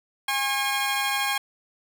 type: tone pair together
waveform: 15% pulse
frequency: 815 / 1082.4 Hz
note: G#5 / C#6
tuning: -33 / -42 cents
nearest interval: perfect fourth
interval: 491 cents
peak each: -19 / -21 dBFS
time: 0.28-1.38 s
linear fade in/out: 5 ms
effects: 9-bit